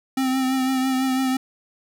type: tone with vibrato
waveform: square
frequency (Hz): 261.6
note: C4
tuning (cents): 0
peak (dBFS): -20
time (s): 0.17-1.37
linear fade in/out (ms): 5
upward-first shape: triangle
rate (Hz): 6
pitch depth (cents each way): 33
effects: none